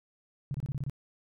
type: tone bursts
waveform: sine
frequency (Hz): 138.59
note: C#3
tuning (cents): 0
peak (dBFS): -30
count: 7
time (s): 0.51-0.897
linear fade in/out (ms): 0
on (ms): 33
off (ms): 26
effects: none